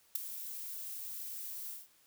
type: noise with ADSR envelope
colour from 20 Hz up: violet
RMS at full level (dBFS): -29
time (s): 0.15-1.88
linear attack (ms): 8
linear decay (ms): 6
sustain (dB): -14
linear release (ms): 180
effects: white hiss -67 dBFS RMS until 2.06 s